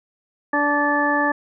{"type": "harmonic tone", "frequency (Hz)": 290.7, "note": "D4", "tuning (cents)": -18, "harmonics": [1, 2, 3, 4, 6], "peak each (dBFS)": [-23, -25, -23, -25, -21], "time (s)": [0.53, 1.32], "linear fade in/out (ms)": 5, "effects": []}